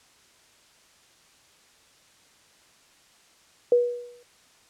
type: tone with exponential decay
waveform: sine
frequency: 484.6 Hz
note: B4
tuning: 33 cents flat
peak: -13 dBFS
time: 3.72-4.23 s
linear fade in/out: 2 ms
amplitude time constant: 110 ms
effects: white hiss -58 dBFS RMS until 4.69 s + low-pass 8000 Hz 12 dB/octave